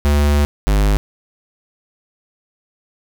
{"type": "tone pair in turn", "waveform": "square", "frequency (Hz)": [72.8, 50.71], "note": ["D2", "G#1"], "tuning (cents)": [-15, -41], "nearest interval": "tritone", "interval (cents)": 626, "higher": "first", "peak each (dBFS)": -12, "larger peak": "neither", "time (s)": [[0.05, 0.45], [0.67, 0.97]], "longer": "first", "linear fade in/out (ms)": 0, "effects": []}